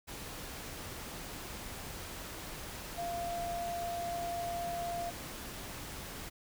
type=tone in noise; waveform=sine; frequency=691 Hz; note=F5; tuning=19 cents flat; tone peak=-35 dBFS; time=2.97-5.11 s; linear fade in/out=20 ms; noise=pink; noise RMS=-44 dBFS; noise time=0.07-6.3 s; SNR=+6 dB; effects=none